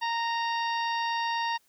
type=harmonic tone; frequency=928 Hz; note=A#5; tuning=8 cents flat; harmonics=1 / 2 / 3 / 4 / 5 / 6; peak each=-28 / -34 / -38 / -40 / -42 / -44 dBFS; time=0.01-1.58 s; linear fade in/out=20 ms; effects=white hiss -67 dBFS RMS until 1.68 s